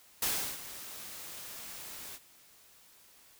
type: noise with ADSR envelope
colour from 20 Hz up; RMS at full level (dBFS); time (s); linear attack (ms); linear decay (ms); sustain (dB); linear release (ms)
white; -30; 0.22-2.19; 5; 350; -15; 42
effects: white hiss -60 dBFS RMS until 3.39 s